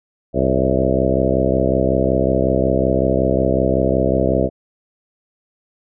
harmonic tone with a mistuned harmonic, 65.41 Hz, C2, in tune, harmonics 1 / 2 / 3 / 4 / 5 / 6 / 7 / 8 / 9 / 10, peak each -23 / -23 / -23 / -23 / -23 / -23 / -23 / -23 / -23 / -23 dBFS, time 0.33-4.5 s, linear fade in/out 50 ms, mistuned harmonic 9, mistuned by -40 cents, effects none

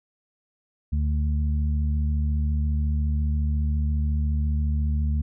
harmonic tone, 74.4 Hz, D2, 23 cents sharp, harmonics 1 / 2 / 3, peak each -21 / -32 / -33 dBFS, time 0.92-5.22 s, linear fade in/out 10 ms, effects none

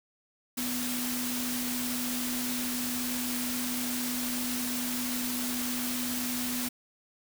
sine tone in noise, 246.9 Hz, B3, in tune, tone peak -33 dBFS, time 0.57-6.69 s, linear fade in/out 10 ms, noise white, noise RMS -34 dBFS, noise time 0.57-6.69 s, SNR -2 dB, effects none

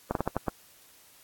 slowing click train, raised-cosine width 1 ms, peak -12 dBFS, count 6, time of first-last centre 0.11-0.483 s, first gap 42 ms, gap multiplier 1.29, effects white hiss -57 dBFS RMS until 1.23 s + AAC 64 kbps

